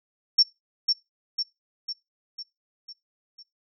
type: tone with echo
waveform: sine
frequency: 5450 Hz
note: F8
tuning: 43 cents flat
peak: -13 dBFS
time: 0.38-0.43 s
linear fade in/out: 10 ms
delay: 500 ms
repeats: 6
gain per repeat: -5 dB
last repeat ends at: 3.43 s
effects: noise-tail reverb RT60 0.2 s tail -20 dB re dry